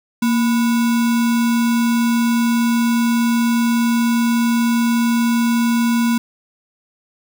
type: tone with sample-and-hold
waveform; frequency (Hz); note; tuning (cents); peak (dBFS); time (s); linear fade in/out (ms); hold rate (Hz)
sine; 233.3; A#3; +2; -13; 0.22-6.18; 5; 1225
effects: none